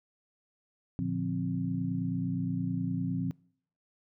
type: tone cluster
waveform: sine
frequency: 115.3 / 145.5 / 174.6 / 263 Hz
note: A#2 / D3 / F3 / C4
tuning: -19 / -16 / 0 / +9 cents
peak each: -36 / -38 / -32 / -34 dBFS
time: 0.99-3.31 s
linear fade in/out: 0 ms
effects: noise-tail reverb RT60 0.6 s tail -25 dB re dry